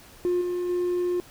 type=tone with level steps; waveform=triangle; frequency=355.7 Hz; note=F4; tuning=32 cents sharp; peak=-18 / -23 / -20 dBFS; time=0.25-1.2 s; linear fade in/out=0 ms; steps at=0.41 / 0.69 s; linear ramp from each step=5 ms; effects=tanh soft clip ceiling -17 dBFS + pink hiss -50 dBFS RMS until 1.3 s

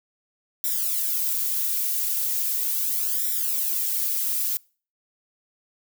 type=noise with flanger; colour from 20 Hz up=violet; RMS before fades=-25 dBFS; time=0.64-4.57 s; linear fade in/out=0 ms; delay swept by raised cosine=0.54 to 3.54 ms; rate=0.38 Hz; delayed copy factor=+1; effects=noise-tail reverb RT60 0.4 s tail -25 dB re dry

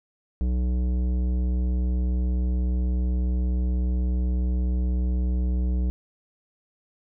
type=tone with tanh clipping; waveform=sine; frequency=61.74 Hz; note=B1; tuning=in tune; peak=-23 dBFS; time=0.41-5.9 s; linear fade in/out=0 ms; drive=13 dB; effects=none

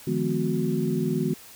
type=tone cluster; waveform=sine; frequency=150.6 / 171.5 / 211.1 / 251.5 / 367.2 Hz; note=D3 / F3 / G#3 / B3 / F#4; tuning=+44 / -31 / +29 / +32 / -13 cents; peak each=-29 dBFS; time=0.07-1.34 s; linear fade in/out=5 ms; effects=white hiss -47 dBFS RMS until 1.55 s

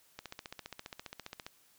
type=click train; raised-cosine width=0.2 ms; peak=-25 dBFS; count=20; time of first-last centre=0.19-1.465 s; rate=14.9 Hz; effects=white hiss -66 dBFS RMS until 1.78 s

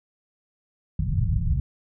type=low-pass noise; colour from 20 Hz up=white; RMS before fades=-23 dBFS; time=0.99-1.6 s; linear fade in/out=2 ms; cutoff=160 Hz; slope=48 dB/octave; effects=none

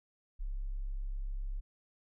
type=tone; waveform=sine; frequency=33.77 Hz; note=C#1; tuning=44 cents flat; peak=-34 dBFS; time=0.39-1.61 s; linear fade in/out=20 ms; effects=none

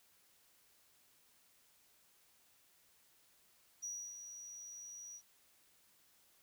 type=tone with ADSR envelope; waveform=triangle; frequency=5800 Hz; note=F#8; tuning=35 cents flat; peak=-39 dBFS; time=3.82-5.22 s; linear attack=20 ms; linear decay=300 ms; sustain=-8 dB; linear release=65 ms; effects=white hiss -70 dBFS RMS until 6.42 s

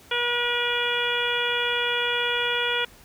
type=harmonic tone; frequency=481.1 Hz; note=B4; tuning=45 cents flat; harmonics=1 / 2 / 3 / 4 / 5 / 6 / 7; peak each=-30 / -32 / -28 / -33 / -30 / -30 / -29 dBFS; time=0.11-2.85 s; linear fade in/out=5 ms; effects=pink hiss -51 dBFS RMS until 3.04 s

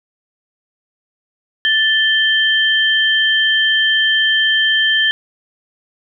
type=tone pair together; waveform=sine; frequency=1760 / 3136 Hz; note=A6 / G7; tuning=0 / 0 cents; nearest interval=minor seventh; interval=1000 cents; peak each=-14 dBFS; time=1.65-5.11 s; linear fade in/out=0 ms; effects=none

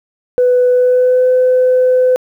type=tone with pitch glide; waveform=sine; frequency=497 to 507.4 Hz; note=B4 to B4; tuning=+11 to +47 cents; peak=-6 dBFS; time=0.38-2.16 s; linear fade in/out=0 ms; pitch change=+36 cents; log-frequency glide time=0.7-1.29 s; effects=tanh soft clip ceiling -4 dBFS + 8-bit

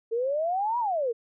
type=exponential two-way sweep; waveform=sine; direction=up then down; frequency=442.6 to 987.8 to 442.6 Hz; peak=-24 dBFS; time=0.11-1.13 s; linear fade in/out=20 ms; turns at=0.79 s; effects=none

